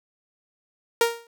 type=tone with exponential decay; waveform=sawtooth; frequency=466.2 Hz; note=A#4; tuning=in tune; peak=-10 dBFS; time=1.01-1.27 s; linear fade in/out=2 ms; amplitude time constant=55 ms; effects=none